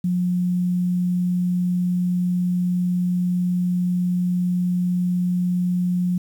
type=tone with quantisation; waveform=sine; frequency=179.1 Hz; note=F3; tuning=44 cents sharp; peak=-18 dBFS; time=0.04-6.18 s; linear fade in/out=5 ms; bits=8; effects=none